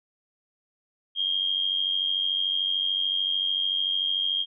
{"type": "tone with amplitude modulation", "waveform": "sine", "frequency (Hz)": 3226, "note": "G7", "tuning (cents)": 49, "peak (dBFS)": -20, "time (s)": [1.15, 4.46], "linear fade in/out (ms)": 50, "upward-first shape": "sine", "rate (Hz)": 93.5, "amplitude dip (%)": 70, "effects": []}